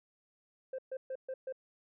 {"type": "tone bursts", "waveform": "sine", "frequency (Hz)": 523.3, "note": "C5", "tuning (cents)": 0, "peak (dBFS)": -34, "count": 5, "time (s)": [0.73, 1.525], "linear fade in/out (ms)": 5, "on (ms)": 55, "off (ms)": 130, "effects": ["tanh soft clip ceiling -35 dBFS"]}